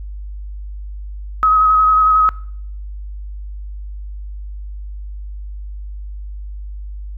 sine tone with vibrato, 1271 Hz, D#6, 36 cents sharp, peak -9 dBFS, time 1.43-2.29 s, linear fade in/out 0 ms, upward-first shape square, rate 11 Hz, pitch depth 13 cents each way, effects noise-tail reverb RT60 0.6 s tail -20 dB re dry + added 50 Hz sine -26 dBFS peak until 7.17 s

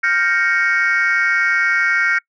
sine chord, G half-diminished seventh, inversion third, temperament equal, 1396.9 / 1568 / 1864.7 / 2217 Hz, F6 / G6 / Bb6 / Db7, 0 / 0 / 0 / 0 cents, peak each -18 dBFS, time 0.03-2.19 s, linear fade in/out 10 ms, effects noise-tail reverb RT60 0.1 s tail -25 dB re dry + tanh soft clip ceiling -8 dBFS

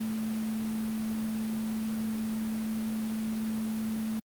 sine tone in noise, 220 Hz, A3, in tune, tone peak -29 dBFS, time 0-4.2 s, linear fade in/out 10 ms, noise pink, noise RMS -43 dBFS, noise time 0-4.2 s, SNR +11 dB, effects high-pass 100 Hz 12 dB/octave + Opus 32 kbps

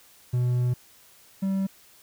triangle tone pair in turn, 123.47 / 193.24 Hz, B2 / G3, 0 / -25 cents, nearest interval minor sixth, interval 775 cents, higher second, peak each -19 / -21 dBFS, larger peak first, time 0.33-0.74 / 1.42-1.67 s, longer first, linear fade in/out 10 ms, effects white hiss -55 dBFS RMS until 2.02 s

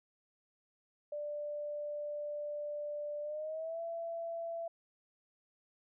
sine tone with pitch glide, 590 to 669.9 Hz, D5 to E5, +8 to +28 cents, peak -37 dBFS, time 1.12-4.68 s, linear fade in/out 5 ms, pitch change +220 cents, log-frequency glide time 3.22-3.81 s, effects none

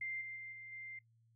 sine tone with level steps, 2093 Hz, C7, in tune, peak -39 / -44 / -46 / -49 / -46 dBFS, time 0.01-0.99 s, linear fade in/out 5 ms, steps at 0.21 / 0.36 / 0.52 / 0.72 s, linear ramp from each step 5 ms, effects noise-tail reverb RT60 0.1 s tail -19 dB re dry + added 114 Hz sine -68 dBFS peak until 1.35 s

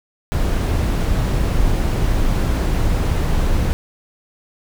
brown noise, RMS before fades -17 dBFS, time 0.32-3.73 s, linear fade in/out 0 ms, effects none

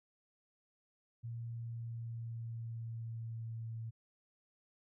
sine tone with pitch glide, 116.54 to 113.35 Hz, A#2 to A#2, 0 to -48 cents, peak -40 dBFS, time 1.23-3.91 s, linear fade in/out 20 ms, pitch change -48 cents, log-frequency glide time 1.44-3.74 s, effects none

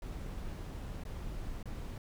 brown noise with dropouts, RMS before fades -41 dBFS, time 0.02-1.98 s, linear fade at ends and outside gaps 2 ms, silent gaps 1.037-1.051 / 1.629-1.656 s, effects none

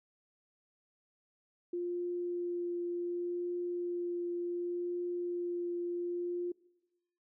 sine tone with vibrato, 350.2 Hz, F4, 5 cents sharp, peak -33 dBFS, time 1.73-6.52 s, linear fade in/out 5 ms, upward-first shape triangle, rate 0.68 Hz, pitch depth 10 cents each way, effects noise-tail reverb RT60 1.0 s tail -23 dB re dry

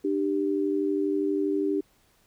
sine tone pair together, 299.6 / 392 Hz, D4 / G4, +35 / 0 cents, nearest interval perfect fourth, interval 465 cents, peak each -26 / -26 dBFS, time 0.04-1.81 s, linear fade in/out 10 ms, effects pink hiss -64 dBFS RMS until 2.26 s

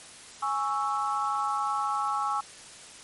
sine chord, C# minor, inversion second, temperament equal, 830.6 / 1108.7 / 1318.5 Hz, G#5 / C#6 / E6, 0 / 0 / 0 cents, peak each -30 dBFS, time 0.42-2.41 s, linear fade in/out 10 ms, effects white hiss -47 dBFS RMS until 3.03 s + MP3 48 kbps

